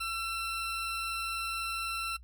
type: tone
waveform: 20% pulse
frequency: 1346 Hz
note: E6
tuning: 36 cents sharp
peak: -28 dBFS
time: 0-2.17 s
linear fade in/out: 10 ms
effects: noise-tail reverb RT60 0.1 s tail -20 dB re dry + added 60 Hz sine -49 dBFS peak until 2.23 s